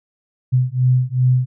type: beating tone pair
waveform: sine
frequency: 125.7 / 128.3 Hz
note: B2 / C3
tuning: +31 / -34 cents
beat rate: 2.6 Hz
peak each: -16 dBFS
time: 0.52-1.46 s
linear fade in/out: 20 ms
effects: none